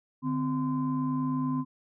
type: tone cluster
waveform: sine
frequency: 149 / 257.9 / 1029 Hz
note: D3 / C4 / C6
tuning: +25 / -25 / -29 cents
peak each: -32 / -27 / -36 dBFS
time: 0.22-1.65 s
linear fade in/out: 50 ms
effects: tanh soft clip ceiling -18 dBFS